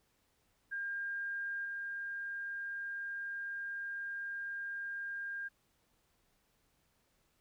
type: tone with level steps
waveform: sine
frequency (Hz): 1606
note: G6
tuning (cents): +41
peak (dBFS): -36 / -38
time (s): 0.71-5.49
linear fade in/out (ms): 20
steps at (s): 1.65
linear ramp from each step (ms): 2
effects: pink hiss -75 dBFS RMS until 7.4 s